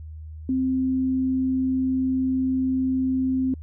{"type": "tone", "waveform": "sine", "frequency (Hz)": 260.6, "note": "C4", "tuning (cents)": -7, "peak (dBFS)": -20, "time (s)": [0.49, 3.54], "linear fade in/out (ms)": 2, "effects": ["added 78 Hz sine -35 dBFS peak until 3.62 s"]}